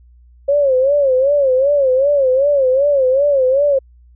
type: tone with vibrato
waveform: sine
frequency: 545 Hz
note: C#5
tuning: 29 cents flat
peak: -10 dBFS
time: 0.48-3.79 s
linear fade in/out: 10 ms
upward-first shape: sine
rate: 2.6 Hz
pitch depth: 120 cents each way
effects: added 60 Hz sine -43 dBFS peak until 4.15 s